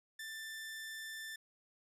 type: tone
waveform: sawtooth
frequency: 1773 Hz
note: A6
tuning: 13 cents sharp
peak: -40 dBFS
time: 0.19-1.36 s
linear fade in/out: 5 ms
effects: resampled to 32000 Hz + 13-bit